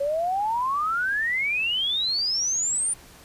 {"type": "exponential sweep", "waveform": "sine", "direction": "up", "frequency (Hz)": [550, 9397], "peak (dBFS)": -22, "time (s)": [0, 2.94], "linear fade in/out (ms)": 10, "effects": ["pink hiss -49 dBFS RMS until 3.24 s", "resampled to 32000 Hz"]}